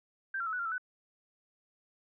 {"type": "tone with pitch steps", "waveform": "sine", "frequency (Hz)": [1572, 1374, 1295, 1479, 1387, 1320, 1497], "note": ["G6", "F6", "E6", "F#6", "F6", "E6", "F#6"], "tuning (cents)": [4, -29, -31, -1, -12, 2, 20], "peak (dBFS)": -32, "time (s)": [0.34, 0.781], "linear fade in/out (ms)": 5, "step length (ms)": 63, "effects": []}